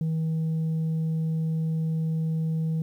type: tone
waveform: sine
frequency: 160.3 Hz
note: E3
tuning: 48 cents flat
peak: -21 dBFS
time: 0.01-2.82 s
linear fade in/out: 2 ms
effects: tanh soft clip ceiling -23 dBFS + 10-bit